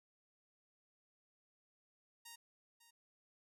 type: tone with echo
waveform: 5% pulse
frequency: 932.3 Hz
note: A#5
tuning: in tune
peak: -40 dBFS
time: 2.25-2.36 s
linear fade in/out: 10 ms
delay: 550 ms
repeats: 1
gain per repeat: -13 dB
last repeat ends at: 2.91 s
effects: none